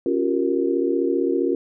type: chord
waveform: sine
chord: G half-diminished seventh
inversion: second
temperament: equal with one note detuned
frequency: 277.2 / 349.2 / 384.6 / 466.2 Hz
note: Db4 / F4 / G4 / Bb4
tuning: 0 / 0 / -33 / 0 cents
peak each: -24 / -22 / -25 / -25 dBFS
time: 0.06-1.55 s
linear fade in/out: 2 ms
effects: none